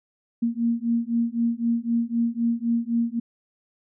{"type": "beating tone pair", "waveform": "sine", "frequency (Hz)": [231.4, 235.3], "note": ["A#3", "A#3"], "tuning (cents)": [-13, 16], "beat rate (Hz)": 3.9, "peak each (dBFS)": [-24, -24], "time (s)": [0.42, 3.2], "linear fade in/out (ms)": 10, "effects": []}